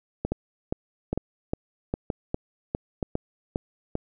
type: two click trains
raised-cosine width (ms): 2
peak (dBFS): -13 / -12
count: 5 / 9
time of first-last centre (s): 0.25-3.954 / 0.32-3.559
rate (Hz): 1.08 / 2.47
effects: none